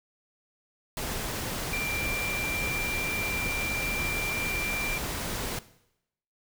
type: tone in noise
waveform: sine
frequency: 2366 Hz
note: D7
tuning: 12 cents sharp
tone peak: -29 dBFS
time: 1.73-4.98 s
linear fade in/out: 2 ms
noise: pink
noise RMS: -33 dBFS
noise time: 0.97-5.59 s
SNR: +1 dB
effects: noise-tail reverb RT60 0.8 s tail -17 dB re dry